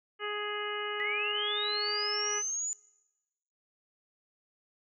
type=harmonic tone; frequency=416.6 Hz; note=G#4; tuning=5 cents sharp; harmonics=1 / 2 / 3 / 4 / 5 / 6 / 7; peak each=-37 / -45 / -38 / -40 / -41 / -48 / -41 dBFS; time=0.19-2.43 s; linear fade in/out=50 ms
type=linear sweep; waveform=sine; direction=up; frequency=1937 to 7040 Hz; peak=-31 dBFS; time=1-2.73 s; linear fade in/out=0 ms
effects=noise-tail reverb RT60 1.0 s tail -23 dB re dry